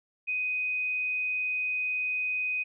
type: tone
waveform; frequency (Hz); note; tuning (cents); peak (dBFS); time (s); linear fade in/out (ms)
sine; 2501; D#7; +8; -27; 0.27-2.64; 20
effects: none